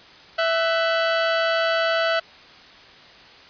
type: tone pair together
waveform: sawtooth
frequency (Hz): 659.3 / 1499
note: E5 / F#6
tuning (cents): 0 / +22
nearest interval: octave + major second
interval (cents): 1422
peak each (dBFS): -16 / -21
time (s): 0.38-2.2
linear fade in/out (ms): 10
effects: white hiss -46 dBFS RMS until 3.49 s + resampled to 11025 Hz